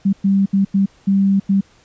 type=tone bursts at uneven times; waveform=sine; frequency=196 Hz; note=G3; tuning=in tune; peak=-11 dBFS; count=6; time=0.05-0.13 / 0.24-0.46 / 0.53-0.65 / 0.74-0.86 / 1.07-1.4 / 1.49-1.61 s; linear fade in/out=10 ms; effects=pink hiss -52 dBFS RMS until 1.84 s + resampled to 16000 Hz